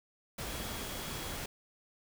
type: tone in noise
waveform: sine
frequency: 3322 Hz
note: G#7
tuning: in tune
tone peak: -50 dBFS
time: 0.49-1.37 s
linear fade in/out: 5 ms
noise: pink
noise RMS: -40 dBFS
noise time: 0.38-1.46 s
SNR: -13 dB
effects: none